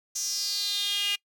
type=tone with high-pass filter sweep; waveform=sawtooth; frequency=405.9 Hz; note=G#4; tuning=40 cents flat; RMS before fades=-29 dBFS; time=0.15-1.16 s; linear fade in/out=10 ms; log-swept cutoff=6200 to 2700 Hz; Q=6; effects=noise-tail reverb RT60 0.1 s tail -23 dB re dry

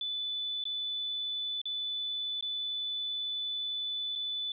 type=tone with dropouts; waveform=sine; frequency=3489 Hz; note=A7; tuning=15 cents flat; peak=-32 dBFS; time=0.01-4.52 s; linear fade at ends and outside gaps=2 ms; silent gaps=0.64-0.653 / 1.616-1.655 / 2.41-2.425 / 4.154-4.158 s; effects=none

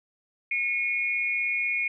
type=tone pair together; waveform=sine; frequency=2177 / 2441 Hz; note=C#7 / D#7; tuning=-32 / -34 cents; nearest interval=major second; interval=198 cents; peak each=-27 dBFS; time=0.51-1.88 s; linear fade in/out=5 ms; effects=none

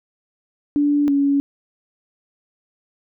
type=tone pair in turn; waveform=sine; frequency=290.2 / 281.1 Hz; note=D4 / C#4; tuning=-21 / +24 cents; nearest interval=minor second; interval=55 cents; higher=first; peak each=-14 dBFS; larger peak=neither; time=0.76-1.08 / 1.08-1.4 s; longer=neither; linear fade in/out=0 ms; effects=none

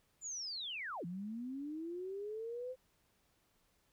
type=linear two-way sweep; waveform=sine; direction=down then up; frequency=7200 to 165.9 to 519 Hz; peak=-40 dBFS; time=0.21-2.76 s; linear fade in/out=50 ms; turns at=1.05 s; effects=pink hiss -75 dBFS RMS until 3.92 s

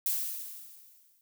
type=noise with exponential decay; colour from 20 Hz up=violet; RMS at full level=-28 dBFS; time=0.06-1.21 s; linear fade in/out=1 ms; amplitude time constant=250 ms; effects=none

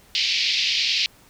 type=band-pass noise; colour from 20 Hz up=white; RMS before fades=-22 dBFS; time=0.15-1.06 s; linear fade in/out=0 ms; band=2200 to 5100 Hz; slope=48 dB/octave; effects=pink hiss -53 dBFS RMS until 1.29 s

